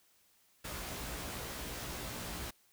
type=noise with comb filter; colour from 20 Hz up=pink; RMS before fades=-42 dBFS; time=0.64-2.51 s; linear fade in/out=10 ms; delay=17 ms; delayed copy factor=+0.95; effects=white hiss -69 dBFS RMS until 2.72 s